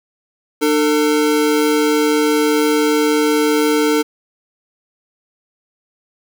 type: tone pair together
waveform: square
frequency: 300 / 449.5 Hz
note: D4 / A4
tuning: +37 / +37 cents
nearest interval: perfect fifth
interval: 700 cents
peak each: -16 dBFS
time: 0.61-4.03 s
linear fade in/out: 20 ms
effects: 7-bit